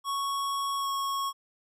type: tone with pitch glide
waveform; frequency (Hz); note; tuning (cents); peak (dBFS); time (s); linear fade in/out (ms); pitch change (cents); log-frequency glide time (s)
square; 1108.7 to 1099.8; C#6 to C#6; 0 to -14; -29; 0.04-1.33; 50; -14; 0.78-0.88
effects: resampled to 32000 Hz